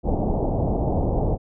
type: low-pass noise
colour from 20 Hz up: pink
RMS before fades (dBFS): -22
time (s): 0.03-1.38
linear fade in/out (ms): 50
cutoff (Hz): 820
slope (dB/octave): 48
effects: none